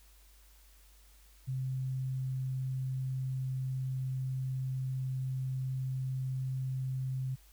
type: tone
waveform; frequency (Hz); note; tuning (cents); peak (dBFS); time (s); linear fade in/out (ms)
sine; 130.81; C3; 0; -32; 1.47-7.36; 20
effects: added 50 Hz sine -58 dBFS peak until 7.52 s + white hiss -64 dBFS RMS until 7.52 s